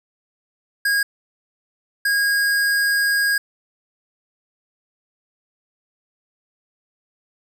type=tone bursts at uneven times; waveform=square; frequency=1635 Hz; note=G#6; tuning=28 cents flat; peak=-17 dBFS; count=2; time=0.85-1.03 / 2.05-3.38 s; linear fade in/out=5 ms; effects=none